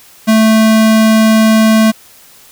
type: tone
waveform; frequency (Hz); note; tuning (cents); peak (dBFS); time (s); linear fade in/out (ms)
square; 220; A3; 0; -6; 0.27-1.92; 20
effects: white hiss -41 dBFS RMS until 2.51 s